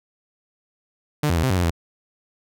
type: tone with pitch steps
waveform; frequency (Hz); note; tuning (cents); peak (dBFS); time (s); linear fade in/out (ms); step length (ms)
sawtooth; 149.2 / 86 / 80.7 / 130.6 / 93.8 / 88.4 / 83.3; D3 / F2 / E2 / C3 / F#2 / F2 / E2; +28 / -26 / -36 / -3 / +24 / +22 / +19; -14; 1.23-1.706; 5; 68
effects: none